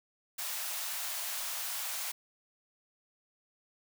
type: high-pass noise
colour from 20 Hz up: white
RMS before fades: -37 dBFS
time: 0.38-2.12 s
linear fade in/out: 10 ms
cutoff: 610 Hz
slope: 48 dB/octave
effects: none